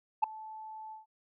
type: tone with ADSR envelope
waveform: sine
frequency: 872 Hz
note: A5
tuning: 16 cents flat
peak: -18 dBFS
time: 0.22-1.06 s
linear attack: 18 ms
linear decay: 4 ms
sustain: -24 dB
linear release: 140 ms
effects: tanh soft clip ceiling -20 dBFS